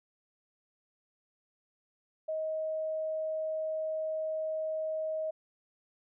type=tone; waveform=sine; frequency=630 Hz; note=D#5; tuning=21 cents sharp; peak=-31 dBFS; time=2.28-5.31 s; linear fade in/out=10 ms; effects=none